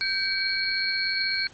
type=tone cluster; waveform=sine; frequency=1564 / 2276 / 4202 / 4388 Hz; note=G6 / C#7 / C8 / C#8; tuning=-4 / +45 / +7 / -18 cents; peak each=-29 dBFS; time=0.01-1.47 s; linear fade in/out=0 ms; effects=pink hiss -51 dBFS RMS until 1.53 s + MP3 32 kbps